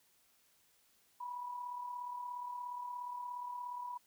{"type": "tone with amplitude modulation", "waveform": "sine", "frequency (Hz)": 980, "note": "B5", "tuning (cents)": -14, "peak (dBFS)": -38, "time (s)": [1.2, 3.98], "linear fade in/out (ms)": 10, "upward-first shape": "sine", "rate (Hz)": 37, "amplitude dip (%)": 50, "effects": ["white hiss -71 dBFS RMS until 4.06 s"]}